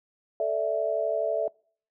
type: chord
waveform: sine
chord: A suspended fourth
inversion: none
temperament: equal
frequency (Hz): 440 / 587.3 / 659.3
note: A4 / D5 / E5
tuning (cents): 0 / 0 / 0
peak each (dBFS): -31 / -29 / -26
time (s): 0.4-1.48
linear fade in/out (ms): 2
effects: noise-tail reverb RT60 0.5 s tail -26 dB re dry